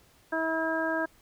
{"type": "harmonic tone", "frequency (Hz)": 322.9, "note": "E4", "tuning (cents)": -36, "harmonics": [1, 2, 3, 4, 5], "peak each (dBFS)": [-32, -31, -35, -39, -31], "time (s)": [0.32, 1.06], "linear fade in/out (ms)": 10, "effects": ["pink hiss -61 dBFS RMS until 1.21 s"]}